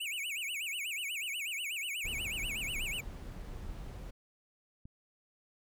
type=tone with vibrato; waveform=square; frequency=2557 Hz; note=D#7; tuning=47 cents sharp; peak=-36 dBFS; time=0-3.01 s; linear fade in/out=10 ms; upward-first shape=sine; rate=8.2 Hz; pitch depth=270 cents each way
type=noise; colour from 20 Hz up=brown; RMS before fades=-43 dBFS; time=2.04-4.11 s; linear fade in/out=10 ms
type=clicks; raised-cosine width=5 ms; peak=-36 / -37 dBFS; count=2; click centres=3.634 / 4.855 s
effects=none